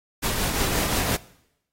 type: noise with tremolo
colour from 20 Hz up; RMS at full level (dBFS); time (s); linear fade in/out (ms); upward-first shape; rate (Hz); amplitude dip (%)
pink; -23; 0.22-1.17; 20; triangle; 5.7; 40
effects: noise-tail reverb RT60 0.8 s tail -20 dB re dry + AAC 48 kbps